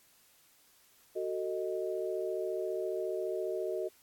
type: chord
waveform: sine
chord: D# diminished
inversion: first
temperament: just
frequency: 373.4 / 448 / 622.3 Hz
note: F#4 / A4 / D#5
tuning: +16 / +31 / 0 cents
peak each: -35 / -38 / -37 dBFS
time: 1.15-3.89 s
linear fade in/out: 20 ms
effects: white hiss -64 dBFS RMS until 4.02 s + AAC 64 kbps

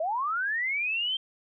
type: linear sweep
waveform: sine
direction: up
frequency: 604 to 3167 Hz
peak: -26 dBFS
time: 0-1.17 s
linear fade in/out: 5 ms
effects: none

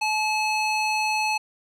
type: tone with band-pass filter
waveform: square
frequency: 860 Hz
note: A5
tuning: 40 cents flat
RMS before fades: -24 dBFS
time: 0.01-1.38 s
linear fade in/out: 10 ms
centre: 2800 Hz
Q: 0.83
effects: none

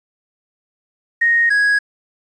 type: tone pair in turn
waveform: sine / triangle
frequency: 1864 / 1660.6 Hz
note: A#6 / G#6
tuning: -1 / -1 cents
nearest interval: major second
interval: 200 cents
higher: first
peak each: -11 / -10 dBFS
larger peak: second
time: 1.21-1.5 / 1.5-1.79 s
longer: neither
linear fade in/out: 10 ms
effects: resampled to 22050 Hz + 8-bit

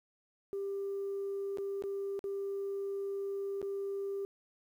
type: tone with dropouts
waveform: sine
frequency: 395.7 Hz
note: G4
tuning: 16 cents sharp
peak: -33 dBFS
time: 0.53-4.25 s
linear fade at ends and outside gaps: 0 ms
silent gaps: 1.573-1.584 / 1.823-1.838 / 2.192-2.241 / 3.616-3.627 s
effects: tanh soft clip ceiling -31 dBFS + 11-bit

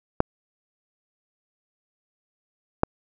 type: clicks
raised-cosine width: 1 ms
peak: -3 dBFS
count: 2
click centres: 0.204 / 2.834 s
effects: none

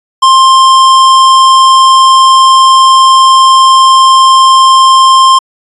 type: tone with tanh clipping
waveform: sine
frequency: 1055 Hz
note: C6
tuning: 14 cents sharp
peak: -3 dBFS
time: 0.22-5.39 s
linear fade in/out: 10 ms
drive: 18 dB
effects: resampled to 24000 Hz

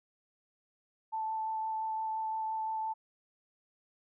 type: tone with vibrato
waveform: sine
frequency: 880 Hz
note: A5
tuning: in tune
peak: -32 dBFS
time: 1.12-2.94 s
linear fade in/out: 20 ms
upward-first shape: sine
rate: 5.8 Hz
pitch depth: 9 cents each way
effects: none

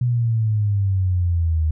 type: exponential sweep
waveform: sine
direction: down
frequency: 124.3 to 77.2 Hz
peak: -16 dBFS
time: 0.01-1.71 s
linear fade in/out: 5 ms
effects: none

